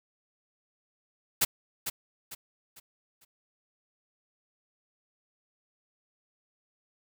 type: noise with echo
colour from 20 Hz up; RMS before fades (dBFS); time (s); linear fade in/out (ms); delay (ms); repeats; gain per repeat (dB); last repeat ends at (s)
white; -23; 1.41-1.45; 10; 450; 4; -9; 3.25
effects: none